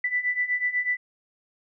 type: beating tone pair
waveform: sine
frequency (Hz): 1977 / 1985.1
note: B6 / B6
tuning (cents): +1 / +8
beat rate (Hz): 8.1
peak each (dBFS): -28 / -25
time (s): 0.04-0.97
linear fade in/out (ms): 5
effects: none